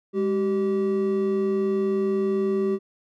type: tone pair together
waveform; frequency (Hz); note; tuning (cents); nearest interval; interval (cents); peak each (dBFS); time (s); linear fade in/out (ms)
triangle; 204.3 / 385.7; G#3 / G4; -28 / -28; major seventh; 1100; -24 / -20; 0.13-2.79; 50
effects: none